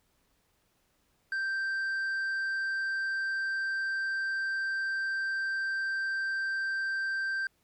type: tone with tanh clipping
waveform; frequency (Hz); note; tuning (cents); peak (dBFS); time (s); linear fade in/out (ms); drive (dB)
sine; 1568; G6; 0; -30; 1.32-7.47; 2; 4
effects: pink hiss -72 dBFS RMS until 7.63 s